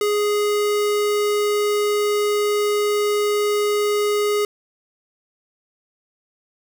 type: tone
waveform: square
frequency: 415.3 Hz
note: G#4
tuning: in tune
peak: -18 dBFS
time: 0.01-4.45 s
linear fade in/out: 2 ms
effects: none